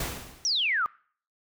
pink noise with exponential decay, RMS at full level -29 dBFS, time 0-0.65 s, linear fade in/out 5 ms, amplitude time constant 140 ms
sine exponential sweep, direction down, 5920 to 1180 Hz, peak -23 dBFS, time 0.45-0.86 s, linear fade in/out 0 ms
effects noise-tail reverb RT60 0.5 s tail -24 dB re dry

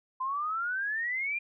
sine exponential sweep, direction up, 1020 to 2426 Hz, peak -29 dBFS, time 0.2-1.39 s, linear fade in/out 10 ms, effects none

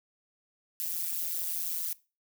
violet noise with amplitude modulation, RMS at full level -29 dBFS, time 0.8-1.93 s, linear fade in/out 0 ms, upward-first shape sine, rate 170 Hz, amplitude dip 100%, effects noise-tail reverb RT60 0.3 s tail -20 dB re dry

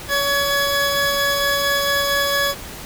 20% pulse tone pair together, 563.8 / 1687 Hz, C#5 / G#6, +29 / +27 cents, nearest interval octave + perfect fifth, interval 1898 cents, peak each -15 dBFS, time 0.08-2.55 s, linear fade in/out 50 ms, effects pink hiss -34 dBFS RMS until 2.85 s

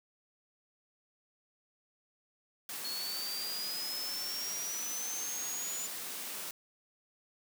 white high-pass noise, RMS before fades -41 dBFS, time 2.69-6.51 s, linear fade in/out 2 ms, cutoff 170 Hz, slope 24 dB/octave
sine exponential sweep, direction up, 4318 to 7040 Hz, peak -37 dBFS, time 2.84-5.87 s, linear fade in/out 10 ms
effects none

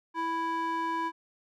square tone with band-pass filter, 330 Hz, E4, 2 cents sharp, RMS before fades -31 dBFS, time 0.14-1.12 s, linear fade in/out 50 ms, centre 1100 Hz, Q 2.3, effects none

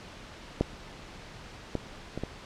clicks, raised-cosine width 2 ms, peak -10 / -15 / -20 / -18 dBFS, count 4, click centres 0.61 / 1.753 / 2.176 / 2.236 s, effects pink hiss -46 dBFS RMS until 2.45 s + low-pass 5000 Hz 12 dB/octave

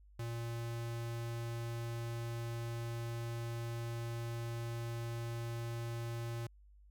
square tone, 116.8 Hz, A#2, 4 cents sharp, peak -39 dBFS, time 0.19-6.47 s, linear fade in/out 5 ms, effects added 50 Hz sine -58 dBFS peak until 6.9 s

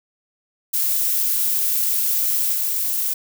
violet noise with level steps, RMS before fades -20 / -22 dBFS, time 0.73-3.14 s, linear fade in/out 10 ms, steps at 2.52 s, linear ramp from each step 20 ms, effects none

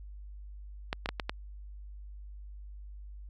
clicks, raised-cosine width 0.3 ms, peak -15 dBFS, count 5, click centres 0.929 / 1.059 / 1.09 / 1.198 / 1.295 s, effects added 50 Hz sine -43 dBFS peak until 3.29 s

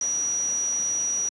sine tone in noise, 5810 Hz, F#8, 32 cents flat, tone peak -23 dBFS, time 0.01-1.29 s, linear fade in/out 2 ms, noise pink, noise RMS -41 dBFS, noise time 0.01-1.29 s, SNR +15 dB, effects high-pass 200 Hz 12 dB/octave + resampled to 24000 Hz

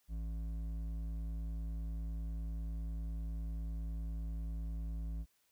triangle tone with hard clipping, 55 Hz, A1, in tune, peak -39 dBFS, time 0.08-5.26 s, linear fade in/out 50 ms, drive 12 dB, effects white hiss -75 dBFS RMS until 5.51 s

